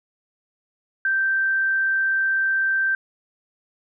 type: tone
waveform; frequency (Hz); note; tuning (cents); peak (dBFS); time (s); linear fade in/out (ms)
sine; 1564; G6; -4; -18; 1.05-2.95; 2
effects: none